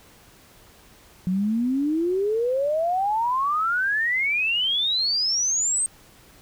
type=exponential sweep; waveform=sine; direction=up; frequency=178.7 to 8520 Hz; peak=-20 dBFS; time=1.27-5.86 s; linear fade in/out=0 ms; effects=pink hiss -52 dBFS RMS until 6.41 s